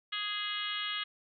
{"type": "harmonic tone with a mistuned harmonic", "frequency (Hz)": 415.3, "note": "G#4", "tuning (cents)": 0, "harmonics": [3, 4, 5, 6, 7, 8, 9, 10], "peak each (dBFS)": [-41, -42, -41, -47, -39, -38, -45, -50], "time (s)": [0.12, 1.04], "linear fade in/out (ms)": 10, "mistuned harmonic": 6, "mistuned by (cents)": 20, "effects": []}